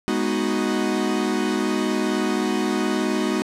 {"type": "chord", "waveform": "45% pulse", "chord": "G# minor seventh", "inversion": "none", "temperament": "equal", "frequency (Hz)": [207.7, 246.9, 311.1, 370], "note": ["G#3", "B3", "D#4", "F#4"], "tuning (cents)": [0, 0, 0, 0], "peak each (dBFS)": -26, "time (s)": [0.08, 3.42], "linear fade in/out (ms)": 0, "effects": ["low-pass 9000 Hz 12 dB/octave"]}